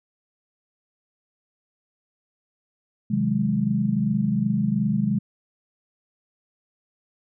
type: chord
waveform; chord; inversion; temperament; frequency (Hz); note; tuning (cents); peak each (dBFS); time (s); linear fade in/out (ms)
sine; Ab dominant seventh; first; equal with one note detuned; 130.81 / 157.19 / 185 / 207.7; C3 / Eb3 / Gb3 / Ab3; 0 / +18 / 0 / 0; -27 / -28 / -27 / -22; 3.1-5.19; 10
effects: none